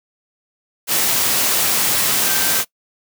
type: tone in noise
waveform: sine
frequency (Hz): 1560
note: G6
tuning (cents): -9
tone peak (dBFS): -28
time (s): 2.21-2.63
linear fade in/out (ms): 50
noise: white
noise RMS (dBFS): -17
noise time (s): 0.87-2.65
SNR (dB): -14
effects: noise-tail reverb RT60 0.1 s tail -22 dB re dry + high-pass 100 Hz 12 dB/octave